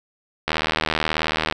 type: click train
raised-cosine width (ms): 0.3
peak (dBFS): -4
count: 83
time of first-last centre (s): 0.48-1.525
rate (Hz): 78.5
effects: none